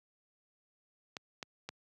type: clicks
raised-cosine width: 0.2 ms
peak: -23 dBFS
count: 3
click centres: 1.168 / 1.428 / 1.69 s
effects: high-pass 100 Hz 12 dB/octave